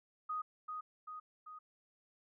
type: tone with echo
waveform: sine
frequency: 1246 Hz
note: D#6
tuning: 2 cents sharp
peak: -36 dBFS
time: 0.29-0.42 s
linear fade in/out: 10 ms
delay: 390 ms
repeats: 3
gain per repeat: -4 dB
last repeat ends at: 1.59 s
effects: none